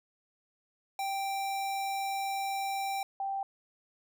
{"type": "tone pair in turn", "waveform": ["square", "sine"], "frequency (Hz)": [784, 784], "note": ["G5", "G5"], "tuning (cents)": [0, 0], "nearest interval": "unison", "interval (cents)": 0, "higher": "neither", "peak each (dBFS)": [-32, -31], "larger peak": "second", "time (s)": [[0.99, 3.03], [3.2, 3.43]], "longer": "first", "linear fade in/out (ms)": 2, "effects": []}